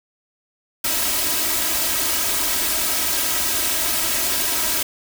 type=noise with comb filter; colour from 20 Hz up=white; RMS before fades=-21 dBFS; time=0.84-4.83 s; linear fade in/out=5 ms; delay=3.1 ms; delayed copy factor=+0.75; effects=none